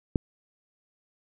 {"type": "click", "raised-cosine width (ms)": 3, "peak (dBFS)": -10, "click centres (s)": 0.158, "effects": []}